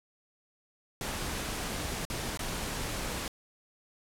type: noise with dropouts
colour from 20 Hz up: pink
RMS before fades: -35 dBFS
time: 1.01-3.28 s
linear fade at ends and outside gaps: 1 ms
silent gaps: 2.052-2.1 / 2.374-2.392 s
effects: low-pass 12000 Hz 12 dB/octave